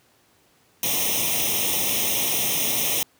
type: noise with comb filter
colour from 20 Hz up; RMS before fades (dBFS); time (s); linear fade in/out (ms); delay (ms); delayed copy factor
white; -23; 0.83-3.03; 2; 0.33; +0.95
effects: pink hiss -60 dBFS RMS until 3.19 s + high-pass 100 Hz 12 dB/octave